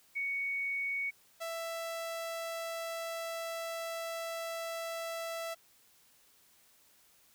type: tone pair in turn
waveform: sine / sawtooth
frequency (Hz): 2229 / 662.7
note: C#7 / E5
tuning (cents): +9 / +9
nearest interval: octave + major sixth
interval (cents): 2100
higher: first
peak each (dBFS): -32 / -33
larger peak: first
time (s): 0.15-1.11 / 1.4-5.55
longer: second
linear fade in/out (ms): 20
effects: white hiss -65 dBFS RMS until 7.34 s